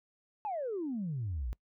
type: exponential sweep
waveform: sine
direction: down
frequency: 880 to 51.5 Hz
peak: -32 dBFS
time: 0.45-1.53 s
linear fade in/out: 0 ms
effects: noise-tail reverb RT60 0.1 s tail -25 dB re dry + tanh soft clip ceiling -29 dBFS